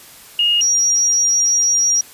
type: tone pair in turn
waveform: sine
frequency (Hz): 2856 / 5698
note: F7 / F8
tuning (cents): +38 / +34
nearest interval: octave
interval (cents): 1196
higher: second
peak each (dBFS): -12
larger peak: neither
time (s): 0.39-0.61 / 0.61-2.01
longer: second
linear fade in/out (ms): 2
effects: white hiss -41 dBFS RMS until 2.13 s + resampled to 32000 Hz